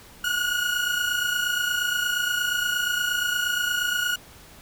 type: tone pair together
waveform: 30% pulse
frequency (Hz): 1435 / 1463.5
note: F6 / F#6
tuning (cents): +47 / -19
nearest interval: unison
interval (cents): 34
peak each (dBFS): -23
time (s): 0.24-4.16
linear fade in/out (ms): 5
effects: pink hiss -48 dBFS RMS until 4.61 s